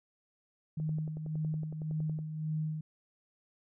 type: tone with tremolo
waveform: sine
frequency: 155.56 Hz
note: D#3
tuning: in tune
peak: -30 dBFS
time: 0.77-2.81 s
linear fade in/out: 5 ms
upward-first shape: sine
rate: 1.8 Hz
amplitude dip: 55%
type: click train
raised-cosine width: 2 ms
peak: -34 dBFS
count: 16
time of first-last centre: 0.8-2.189 s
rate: 10.8 Hz
effects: none